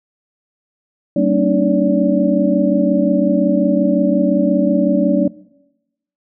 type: tone cluster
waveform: sine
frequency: 191.8 / 228.2 / 278.3 / 303.9 / 575 Hz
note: G3 / A#3 / C#4 / D#4 / D5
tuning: -37 / -37 / +7 / -41 / -37 cents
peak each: -18 dBFS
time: 1.16-5.28 s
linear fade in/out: 5 ms
effects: noise-tail reverb RT60 0.9 s tail -20 dB re dry